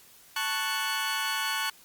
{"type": "chord", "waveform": "20% pulse", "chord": "F# minor", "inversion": "first", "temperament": "equal", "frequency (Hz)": [880, 1108.7, 1480], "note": ["A5", "C#6", "F#6"], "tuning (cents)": [0, 0, 0], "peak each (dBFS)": [-29, -28, -26], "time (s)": [0.36, 1.7], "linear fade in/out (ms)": 5, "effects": ["white hiss -55 dBFS RMS until 1.84 s", "Opus 48 kbps"]}